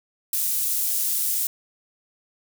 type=high-pass noise; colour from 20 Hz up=pink; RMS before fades=-24 dBFS; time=0.33-1.47 s; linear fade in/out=2 ms; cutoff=11000 Hz; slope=12 dB/octave; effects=none

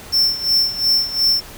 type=tone with tremolo; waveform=square; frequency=5380 Hz; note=E8; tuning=34 cents sharp; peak=-12 dBFS; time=0.12-1.41 s; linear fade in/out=20 ms; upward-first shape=sine; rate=2.8 Hz; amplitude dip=80%; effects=pink hiss -37 dBFS RMS until 1.57 s

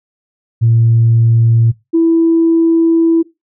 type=tone pair in turn; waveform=sine; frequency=115 / 330.1 Hz; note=A#2 / E4; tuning=-23 / +2 cents; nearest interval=octave + tritone; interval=1825 cents; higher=second; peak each=-6 dBFS; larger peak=neither; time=0.61-1.72 / 1.93-3.23 s; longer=second; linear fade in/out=20 ms; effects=noise-tail reverb RT60 0.2 s tail -18 dB re dry + tanh soft clip ceiling -2 dBFS

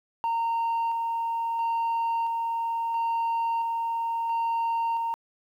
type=tone with tremolo; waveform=sine; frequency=921 Hz; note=A#5; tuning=21 cents flat; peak=-21 dBFS; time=0.24-5.14 s; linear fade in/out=0 ms; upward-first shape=square; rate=0.74 Hz; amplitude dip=30%; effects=tanh soft clip ceiling -23 dBFS + 10-bit

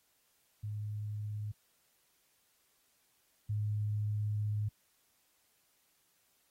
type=tone pair in turn; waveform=sine; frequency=105.2 / 105.2 Hz; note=G#2 / G#2; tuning=+23 / +23 cents; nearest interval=unison; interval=0 cents; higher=neither; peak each=-36 / -31 dBFS; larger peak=second; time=0.63-1.52 / 3.49-4.69 s; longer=second; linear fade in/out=10 ms; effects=white hiss -73 dBFS RMS until 6.5 s + AAC 48 kbps

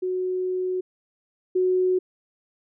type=tone pair in turn; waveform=sine; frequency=368.4 / 368.4 Hz; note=F#4 / F#4; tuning=-7 / -7 cents; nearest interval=unison; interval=0 cents; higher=neither; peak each=-23 / -18 dBFS; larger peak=second; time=0.02-0.81 / 1.55-1.99 s; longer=first; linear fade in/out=10 ms; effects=none

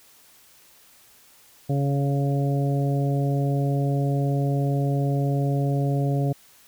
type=harmonic tone; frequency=140 Hz; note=C#3; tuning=18 cents sharp; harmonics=1 / 2 / 3 / 4 / 5; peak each=-21 / -29 / -32 / -33 / -34 dBFS; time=1.69-6.33 s; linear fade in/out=10 ms; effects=white hiss -54 dBFS RMS until 6.67 s

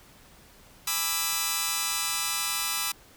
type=chord; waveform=5% pulse; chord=E dominant seventh; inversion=first; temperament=just; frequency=824.1 / 988.9 / 1186.7 / 1318.5 Hz; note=G#5 / B5 / D6 / E6; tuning=-14 / +2 / +18 / 0 cents; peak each=-25 / -21 / -20 / -19 dBFS; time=0.87-2.92 s; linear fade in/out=5 ms; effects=pink hiss -54 dBFS RMS until 3.16 s

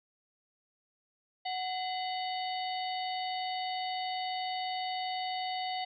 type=harmonic tone with a mistuned harmonic; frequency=741 Hz; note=F#5; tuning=2 cents sharp; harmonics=1 / 3 / 4 / 5 / 6; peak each=-34 / -43 / -43 / -44 / -44 dBFS; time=1.45-5.85 s; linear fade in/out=10 ms; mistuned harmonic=3; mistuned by=-150 cents; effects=none

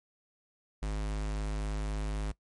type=tone; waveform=square; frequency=51.91 Hz; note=G#1; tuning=in tune; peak=-32 dBFS; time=0.82-2.32 s; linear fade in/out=10 ms; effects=noise-tail reverb RT60 0.1 s tail -19 dB re dry + MP3 48 kbps

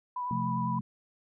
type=tone with vibrato; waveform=sine; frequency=987.8 Hz; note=B5; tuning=in tune; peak=-31 dBFS; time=0.16-0.79 s; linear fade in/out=5 ms; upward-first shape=sine; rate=10 Hz; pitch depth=19 cents each way
type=chord; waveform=sine; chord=F major; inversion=second; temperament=equal; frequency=130.81 / 174.61 / 220 Hz; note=C3 / F3 / A3; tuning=0 / 0 / 0 cents; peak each=-34 dBFS; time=0.31-0.81 s; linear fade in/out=2 ms
effects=none

